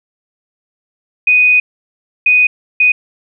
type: tone bursts at uneven times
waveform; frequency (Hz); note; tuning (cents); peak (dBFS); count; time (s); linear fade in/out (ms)
sine; 2489; D#7; 0; -6; 3; 1.27-1.6 / 2.26-2.47 / 2.8-2.92; 5
effects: none